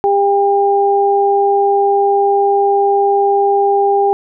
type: tone pair together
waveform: sine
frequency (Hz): 400.5 / 800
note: G4 / G5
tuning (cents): +37 / +35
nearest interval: octave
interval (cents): 1198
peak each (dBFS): -12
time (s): 0.04-4.13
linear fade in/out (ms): 0
effects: none